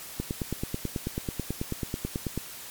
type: click train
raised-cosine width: 3 ms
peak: -16 dBFS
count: 21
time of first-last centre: 0.2-2.376 s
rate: 9.19 Hz
effects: white hiss -42 dBFS RMS until 2.7 s + MP3 96 kbps